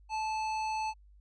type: tone with hard clipping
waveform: sine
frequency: 872 Hz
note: A5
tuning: 16 cents flat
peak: -33 dBFS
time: 0.09-0.94 s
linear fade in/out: 50 ms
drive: 13 dB
effects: added 50 Hz sine -55 dBFS peak until 1.2 s + resampled to 22050 Hz